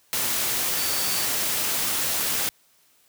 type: tone in noise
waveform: sine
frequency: 4566 Hz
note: D8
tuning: 50 cents flat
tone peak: -33 dBFS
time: 0.78-1.25 s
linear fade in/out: 0 ms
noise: white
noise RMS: -25 dBFS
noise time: 0.13-2.49 s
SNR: -11 dB
effects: white hiss -61 dBFS RMS until 3.08 s + high-pass 80 Hz 12 dB/octave